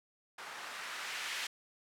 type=noise with low-pass filter sweep; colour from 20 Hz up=violet; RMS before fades=-42 dBFS; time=0.38-1.47 s; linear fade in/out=5 ms; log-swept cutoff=1100 to 2300 Hz; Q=1.1; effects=none